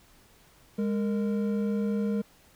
triangle tone pair together, 205.9 / 462.3 Hz, G#3 / A#4, -15 / -14 cents, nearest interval octave + major second, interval 1401 cents, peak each -24 / -31 dBFS, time 0.78-2.22 s, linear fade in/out 10 ms, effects pink hiss -59 dBFS RMS until 2.55 s

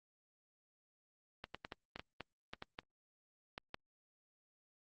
clicks, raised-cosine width 0.3 ms, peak -27 dBFS, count 12, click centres 1.441 / 1.546 / 1.649 / 1.722 / 1.96 / 1.995 / 2.207 / 2.535 / 2.624 / 2.789 / 3.579 / 3.744 s, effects Opus 24 kbps

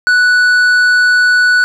sine tone with tanh clipping, 1480 Hz, F#6, in tune, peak -8 dBFS, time 0.07-1.64 s, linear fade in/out 0 ms, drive 8 dB, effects none

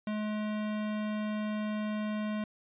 square tone, 212.5 Hz, G#3, 40 cents sharp, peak -32 dBFS, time 0.07-2.44 s, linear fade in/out 2 ms, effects resampled to 8000 Hz

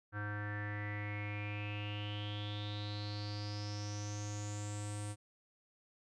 square tone with low-pass filter sweep, 103.83 Hz, G#2, in tune, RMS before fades -41 dBFS, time 0.12-5.16 s, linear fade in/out 50 ms, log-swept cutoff 1500 to 8900 Hz, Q 9.6, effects none

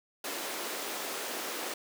pink high-pass noise, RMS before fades -37 dBFS, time 0.24-1.74 s, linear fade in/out 5 ms, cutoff 300 Hz, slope 24 dB/octave, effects none

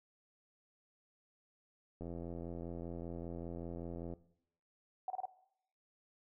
click train, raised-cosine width 2 ms, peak -32 dBFS, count 182, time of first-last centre 2.01-4.137 s, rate 85.1 Hz
sine tone bursts, 750 Hz, F#5, 23 cents sharp, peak -35 dBFS, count 4, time 5.08-5.255 s, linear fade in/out 2 ms, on 22 ms, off 29 ms
effects noise-tail reverb RT60 0.7 s tail -17 dB re dry

